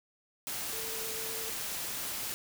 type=tone in noise; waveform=sine; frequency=447.2 Hz; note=A4; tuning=28 cents sharp; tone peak=-44 dBFS; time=0.73-1.5 s; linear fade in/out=0 ms; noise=white; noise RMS=-37 dBFS; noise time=0.47-2.34 s; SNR=-10 dB; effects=none